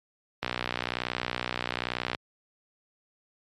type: click train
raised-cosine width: 0.3 ms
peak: -12 dBFS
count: 106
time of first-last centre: 0.43-2.148 s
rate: 61.1 Hz
effects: high-pass 80 Hz 12 dB/octave + MP3 64 kbps